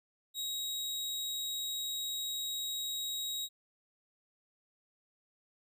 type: tone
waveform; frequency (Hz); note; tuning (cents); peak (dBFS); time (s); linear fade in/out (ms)
sawtooth; 3806; A#7; +35; -32; 0.34-3.49; 50
effects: none